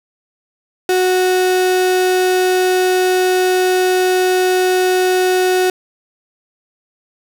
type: tone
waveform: 35% pulse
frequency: 368.4 Hz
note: F#4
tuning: 7 cents flat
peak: -10 dBFS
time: 0.89-5.7 s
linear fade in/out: 2 ms
effects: none